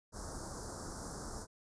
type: band-stop noise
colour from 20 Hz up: pink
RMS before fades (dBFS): -44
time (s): 0.12-1.47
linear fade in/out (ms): 50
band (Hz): 1500 to 4900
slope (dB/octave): 48
effects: resampled to 22050 Hz